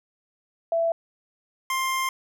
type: tone pair in turn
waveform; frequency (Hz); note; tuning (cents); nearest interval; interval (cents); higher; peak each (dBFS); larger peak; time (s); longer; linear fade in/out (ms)
sine / 25% pulse; 666 / 1054; E5 / C6; +18 / +12; minor sixth; 794; second; -20 / -20; neither; 0.72-0.92 / 1.7-2.09; second; 2
effects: none